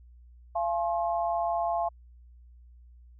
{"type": "tone cluster", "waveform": "sine", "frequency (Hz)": [685, 850, 1066], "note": ["F5", "G#5", "C6"], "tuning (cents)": [-34, 40, 32], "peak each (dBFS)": [-27, -32, -35], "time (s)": [0.55, 1.89], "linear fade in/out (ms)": 10, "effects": ["added 60 Hz sine -50 dBFS peak until 3.19 s"]}